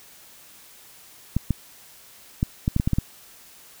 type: clicks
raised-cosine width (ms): 5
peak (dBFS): -8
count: 9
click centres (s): 1.366 / 1.507 / 2.429 / 2.679 / 2.764 / 2.799 / 2.875 / 2.933 / 2.985
effects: white hiss -49 dBFS RMS until 3.8 s